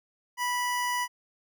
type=tone; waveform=25% pulse; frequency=982 Hz; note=B5; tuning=10 cents flat; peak=-23 dBFS; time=0.37-1.08 s; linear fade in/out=50 ms; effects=none